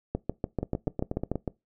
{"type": "two click trains", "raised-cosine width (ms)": 2, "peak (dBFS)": [-16, -14], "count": [8, 9], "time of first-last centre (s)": [[0.63, 1.477], [0.15, 1.316]], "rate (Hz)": [8.26, 6.86], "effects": ["noise-tail reverb RT60 0.2 s tail -21 dB re dry"]}